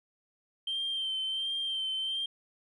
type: tone with vibrato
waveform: sine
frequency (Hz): 3136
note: G7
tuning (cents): 0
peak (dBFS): -29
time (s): 0.67-2.26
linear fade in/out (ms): 5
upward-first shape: sine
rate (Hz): 1.4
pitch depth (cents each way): 30
effects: tanh soft clip ceiling -27 dBFS